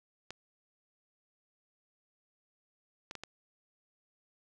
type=clicks; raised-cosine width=0.2 ms; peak=-24 dBFS; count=4; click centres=0.306 / 3.111 / 3.153 / 3.236 s; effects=none